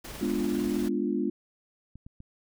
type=noise with tremolo; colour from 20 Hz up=pink; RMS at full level=-40 dBFS; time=0.04-0.89 s; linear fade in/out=10 ms; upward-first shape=sine; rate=20 Hz; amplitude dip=30%
type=chord; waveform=sine; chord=G# diminished seventh; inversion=none; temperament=equal; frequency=207.7 / 246.9 / 293.7 / 349.2 Hz; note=G#3 / B3 / D4 / F4; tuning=0 / 0 / 0 / 0 cents; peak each=-31 dBFS; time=0.21-1.3 s; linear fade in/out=5 ms
type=clicks; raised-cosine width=5 ms; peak=-33 dBFS; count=3; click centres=1.956 / 2.065 / 2.204 s
effects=none